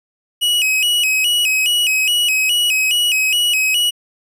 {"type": "tone with vibrato", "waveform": "45% pulse", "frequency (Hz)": 2725, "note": "F7", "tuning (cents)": -43, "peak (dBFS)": -13, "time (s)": [0.41, 3.91], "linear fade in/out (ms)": 20, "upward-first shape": "square", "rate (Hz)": 2.4, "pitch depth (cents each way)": 120, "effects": ["resampled to 32000 Hz"]}